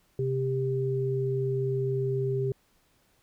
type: tone pair together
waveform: sine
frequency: 130.81 / 396.2 Hz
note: C3 / G4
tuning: 0 / +18 cents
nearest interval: octave + perfect fifth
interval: 1918 cents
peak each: -28 dBFS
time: 0.19-2.52 s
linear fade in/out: 2 ms
effects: pink hiss -67 dBFS RMS until 3.22 s